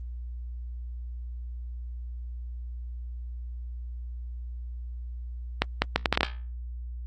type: accelerating click train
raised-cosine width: 0.3 ms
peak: -4 dBFS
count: 8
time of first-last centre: 5.62-6.232 s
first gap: 200 ms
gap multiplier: 0.7
effects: added 60 Hz sine -34 dBFS peak until 7.06 s + Opus 24 kbps